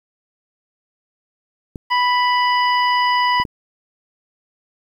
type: clicks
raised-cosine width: 3 ms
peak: -17 dBFS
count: 3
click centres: 1.758 / 3.4 / 3.452 s
type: harmonic tone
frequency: 987.8 Hz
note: B5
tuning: in tune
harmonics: 1 / 2 / 3 / 5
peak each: -15 / -21 / -25 / -29 dBFS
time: 1.9-3.44 s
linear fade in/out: 20 ms
effects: 8-bit